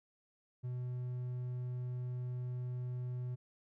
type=tone; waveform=triangle; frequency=124.5 Hz; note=B2; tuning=14 cents sharp; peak=-35 dBFS; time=0.63-3.36 s; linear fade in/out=20 ms; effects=none